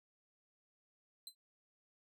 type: tone with exponential decay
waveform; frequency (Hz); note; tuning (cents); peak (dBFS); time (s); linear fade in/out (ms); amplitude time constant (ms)
sawtooth; 4060; B7; +47; -40; 1.27-1.35; 2; 17
effects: none